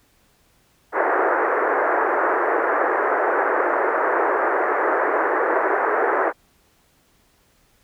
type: band-pass noise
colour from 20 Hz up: pink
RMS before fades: -20 dBFS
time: 0.92-6.33 s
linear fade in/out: 50 ms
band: 350 to 1800 Hz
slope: 48 dB/octave
effects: pink hiss -60 dBFS RMS until 7.83 s